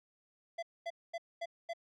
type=tone bursts; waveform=square; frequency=675 Hz; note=E5; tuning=41 cents sharp; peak=-37 dBFS; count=5; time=0.58-1.735 s; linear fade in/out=10 ms; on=47 ms; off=230 ms; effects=low-pass 4000 Hz 12 dB/octave